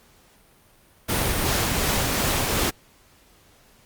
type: noise with tremolo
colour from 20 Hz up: pink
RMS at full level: -22 dBFS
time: 1.08-2.71 s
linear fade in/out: 20 ms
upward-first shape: triangle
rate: 2.7 Hz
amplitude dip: 25%
effects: pink hiss -56 dBFS RMS until 3.85 s + Opus 48 kbps